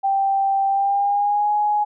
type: tone with pitch glide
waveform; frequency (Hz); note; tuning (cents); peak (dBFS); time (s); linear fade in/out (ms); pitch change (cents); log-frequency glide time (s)
sine; 784 to 835.4; G5 to G#5; 0 to +10; -16; 0.03-1.85; 20; +110; 0.68-1.52
effects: none